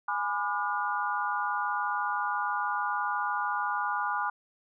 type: chord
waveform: sine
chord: G# diminished seventh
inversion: none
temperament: just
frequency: 830.6 / 996.7 / 1196.1 / 1435.3 Hz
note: G#5 / B5 / D6 / F6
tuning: 0 / +16 / +31 / +47 cents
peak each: -33 dBFS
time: 0.08-4.3 s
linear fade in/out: 5 ms
effects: none